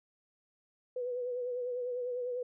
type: tone with vibrato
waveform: sine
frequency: 494 Hz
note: B4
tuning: in tune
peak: -33 dBFS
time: 0.96-2.43 s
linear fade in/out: 5 ms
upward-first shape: sine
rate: 10 Hz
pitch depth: 40 cents each way
effects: none